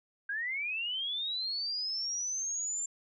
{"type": "linear sweep", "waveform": "sine", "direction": "up", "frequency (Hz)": [1583, 7310], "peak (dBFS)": -32, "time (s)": [0.29, 2.86], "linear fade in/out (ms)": 5, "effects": []}